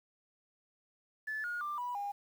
sine tone with pitch steps, 1736 / 1434.7 / 1185.7 / 979.9 / 809.9 Hz, A6 / F6 / D6 / B5 / G#5, -24 / +46 / +16 / -14 / -44 cents, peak -34 dBFS, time 1.27-2.12 s, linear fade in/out 10 ms, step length 170 ms, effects tanh soft clip ceiling -31 dBFS + 10-bit

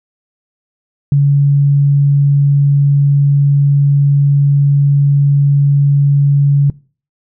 sine tone, 141.7 Hz, C#3, 38 cents sharp, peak -6 dBFS, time 1.12-6.7 s, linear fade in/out 2 ms, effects noise-tail reverb RT60 0.4 s tail -23 dB re dry

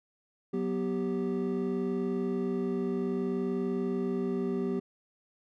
triangle tone cluster, 184.4 / 245 / 391.9 Hz, F#3 / B3 / G4, -6 / -14 / 0 cents, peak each -32 / -31 / -30 dBFS, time 0.53-4.8 s, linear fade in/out 10 ms, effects none

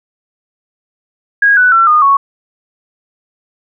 sine tone with pitch steps, 1642 / 1488.4 / 1349.2 / 1223 / 1108.6 Hz, G#6 / F#6 / E6 / D#6 / C#6, -20 / +10 / +40 / -30 / 0 cents, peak -5 dBFS, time 1.42-2.17 s, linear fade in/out 5 ms, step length 150 ms, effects none

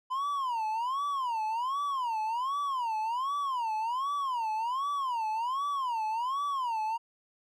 triangle tone with vibrato, 998 Hz, B5, 18 cents sharp, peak -27 dBFS, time 0.1-6.98 s, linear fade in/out 20 ms, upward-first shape sine, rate 1.3 Hz, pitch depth 250 cents each way, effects none

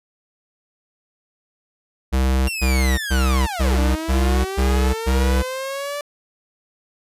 square tone bursts, 65.41 Hz, C2, in tune, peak -16 dBFS, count 7, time 2.12-5.43 s, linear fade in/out 20 ms, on 370 ms, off 120 ms
sawtooth linear two-way sweep, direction down then up, 2782 to 290.1 to 585 Hz, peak -21 dBFS, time 2.47-6.01 s, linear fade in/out 2 ms, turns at 3.79 s
effects resampled to 32000 Hz

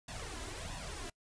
pink noise with flanger, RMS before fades -43 dBFS, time 0.08-1.1 s, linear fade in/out 5 ms, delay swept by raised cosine 1.1 to 3 ms, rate 1.5 Hz, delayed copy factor +0.75, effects noise-tail reverb RT60 0.1 s tail -25 dB re dry + resampled to 22050 Hz

